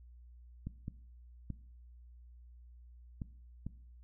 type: clicks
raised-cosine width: 5 ms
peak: -27 dBFS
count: 5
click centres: 0.67 / 0.881 / 1.503 / 3.218 / 3.666 s
effects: noise-tail reverb RT60 0.6 s tail -19 dB re dry + added 60 Hz sine -53 dBFS peak until 4.03 s

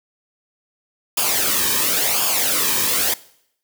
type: noise with flanger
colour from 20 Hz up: white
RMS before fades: -19 dBFS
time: 1.17-3.14 s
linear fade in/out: 5 ms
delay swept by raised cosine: 0.5 to 1.47 ms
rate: 0.94 Hz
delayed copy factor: -0.65
effects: noise-tail reverb RT60 0.7 s tail -20 dB re dry

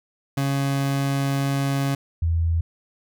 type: tone pair in turn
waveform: 30% pulse / sine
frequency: 138.3 / 83 Hz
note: C#3 / E2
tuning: -4 / +12 cents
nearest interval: major sixth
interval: 884 cents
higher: first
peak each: -18 dBFS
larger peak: neither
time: 0.37-1.95 / 2.22-2.61 s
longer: first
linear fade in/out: 5 ms
effects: none

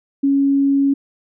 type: tone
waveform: sine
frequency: 277.2 Hz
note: C#4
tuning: in tune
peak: -12 dBFS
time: 0.23-0.94 s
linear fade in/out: 10 ms
effects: none

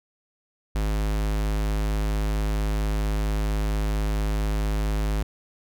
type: tone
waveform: square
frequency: 52.2 Hz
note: G#1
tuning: 10 cents sharp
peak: -23 dBFS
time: 0.75-5.23 s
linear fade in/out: 5 ms
effects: none

